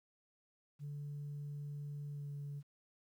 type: tone with pitch glide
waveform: sine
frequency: 145 to 143.42 Hz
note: D3 to D3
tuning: -22 to -41 cents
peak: -40 dBFS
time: 0.79-2.63 s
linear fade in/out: 50 ms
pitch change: -19 cents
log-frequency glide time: 2.1-2.31 s
effects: tanh soft clip ceiling -39 dBFS + 12-bit